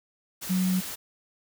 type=tone in noise; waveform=sine; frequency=185 Hz; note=F#3; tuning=in tune; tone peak=-22 dBFS; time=0.49-0.81 s; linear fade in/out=20 ms; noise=white; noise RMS=-36 dBFS; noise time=0.41-0.96 s; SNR=+11 dB; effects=none